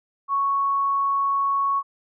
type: tone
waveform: sine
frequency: 1108.7 Hz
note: C#6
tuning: in tune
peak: -19 dBFS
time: 0.28-1.83 s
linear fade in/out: 50 ms
effects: none